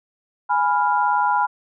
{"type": "chord", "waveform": "sine", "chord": "F diminished", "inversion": "first", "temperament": "equal", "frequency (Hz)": [830.6, 987.8, 1396.9], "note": ["Ab5", "Cb6", "F6"], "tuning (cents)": [0, 0, 0], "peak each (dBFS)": [-20, -19, -24], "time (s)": [0.49, 1.47], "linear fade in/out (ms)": 20, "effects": []}